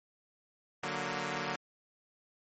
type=chord; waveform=5% pulse; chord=D augmented; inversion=none; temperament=equal; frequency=146.83 / 185 / 233.1 Hz; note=D3 / F#3 / A#3; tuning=0 / 0 / 0 cents; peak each=-27 dBFS; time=0.83-1.56 s; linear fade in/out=5 ms; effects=low-pass 6000 Hz 12 dB/octave + MP3 32 kbps